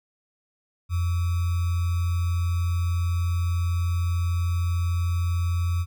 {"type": "tone with sample-and-hold", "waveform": "sine", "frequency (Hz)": 86.7, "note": "F2", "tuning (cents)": -12, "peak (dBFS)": -21, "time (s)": [0.89, 5.86], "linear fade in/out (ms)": 50, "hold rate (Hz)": 1225, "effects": []}